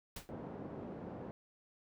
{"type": "noise with exponential decay", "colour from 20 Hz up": "pink", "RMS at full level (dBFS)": -41, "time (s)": [0.16, 0.32], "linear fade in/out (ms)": 5, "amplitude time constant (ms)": 34}
{"type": "band-pass noise", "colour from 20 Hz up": "pink", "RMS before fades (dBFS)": -46, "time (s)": [0.29, 1.31], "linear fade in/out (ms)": 0, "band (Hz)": [150, 600], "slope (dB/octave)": 12}
{"effects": []}